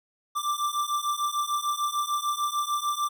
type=beating tone pair; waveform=square; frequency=1174.7 / 1181.4 Hz; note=D6 / D6; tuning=0 / +10 cents; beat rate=6.7 Hz; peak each=-30 / -29 dBFS; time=0.35-3.09 s; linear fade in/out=20 ms; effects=none